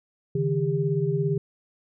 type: tone cluster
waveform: sine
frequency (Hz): 141.1 / 158.6 / 400.1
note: C#3 / D#3 / G4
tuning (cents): +31 / +33 / +35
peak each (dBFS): -26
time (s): 0.35-1.38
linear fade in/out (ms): 5
effects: none